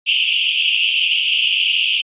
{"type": "band-pass noise", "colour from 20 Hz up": "pink", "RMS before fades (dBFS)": -17, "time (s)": [0.06, 2.02], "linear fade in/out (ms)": 20, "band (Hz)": [2600, 3200], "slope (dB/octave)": 96, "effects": ["resampled to 8000 Hz"]}